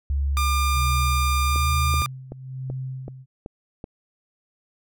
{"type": "tone with pitch glide", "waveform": "sine", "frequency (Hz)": [69.8, 77], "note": ["C#2", "D#2"], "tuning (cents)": [13, -17], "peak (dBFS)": -20, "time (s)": [0.1, 2.02], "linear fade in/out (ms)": 0, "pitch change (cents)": 170, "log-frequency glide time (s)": [1.43, 1.69]}
{"type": "tone", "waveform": "sawtooth", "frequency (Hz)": 1200, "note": "D6", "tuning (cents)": 37, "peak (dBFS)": -19, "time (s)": [0.37, 2.06], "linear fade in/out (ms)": 0}
{"type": "tone with tremolo", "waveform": "sine", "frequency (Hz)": 130.81, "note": "C3", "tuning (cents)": 0, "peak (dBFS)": -27, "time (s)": [0.72, 3.26], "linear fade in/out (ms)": 50, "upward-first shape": "sine", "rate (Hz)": 1.1, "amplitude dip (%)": 75}
{"type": "click train", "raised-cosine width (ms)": 2, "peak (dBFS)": -21, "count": 7, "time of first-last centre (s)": [1.56, 3.841], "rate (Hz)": 2.63}
{"effects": []}